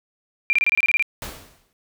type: tone bursts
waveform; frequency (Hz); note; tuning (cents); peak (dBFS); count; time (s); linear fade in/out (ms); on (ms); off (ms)
sine; 2378; D7; +21; -15; 10; 0.5-1.025; 0; 30; 25
type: noise with exponential decay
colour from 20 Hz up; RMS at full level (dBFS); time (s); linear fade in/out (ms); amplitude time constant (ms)
pink; -30; 1.22-1.73; 1; 110
effects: none